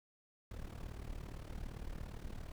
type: noise with amplitude modulation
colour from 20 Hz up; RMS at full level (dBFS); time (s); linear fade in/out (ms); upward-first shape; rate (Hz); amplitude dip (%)
brown; -42; 0.51-2.52; 2; sine; 37.5; 80
effects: none